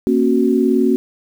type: chord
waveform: sine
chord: F# major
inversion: first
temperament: equal with one note detuned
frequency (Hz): 233.1 / 271.9 / 370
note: A#3 / C#4 / F#4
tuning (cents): 0 / -33 / 0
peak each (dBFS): -16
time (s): 0.07-0.96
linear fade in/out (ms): 0
effects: 7-bit